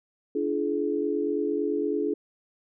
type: tone cluster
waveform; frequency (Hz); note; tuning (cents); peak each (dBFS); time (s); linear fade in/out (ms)
sine; 291.2 / 340.1 / 423.7; D4 / F4 / G#4; -15 / -46 / +35; -29 / -30 / -27; 0.35-2.14; 5
effects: none